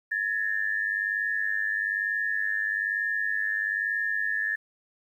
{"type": "tone pair together", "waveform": "sine", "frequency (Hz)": [1699.9, 1801], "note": ["G#6", "A6"], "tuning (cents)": [40, 40], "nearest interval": "minor second", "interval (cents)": 100, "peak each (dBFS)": -28, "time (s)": [0.11, 4.56], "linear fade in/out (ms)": 10, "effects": ["10-bit"]}